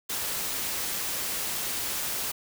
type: noise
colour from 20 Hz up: white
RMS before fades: -31 dBFS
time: 0.09-2.32 s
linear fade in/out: 10 ms
effects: none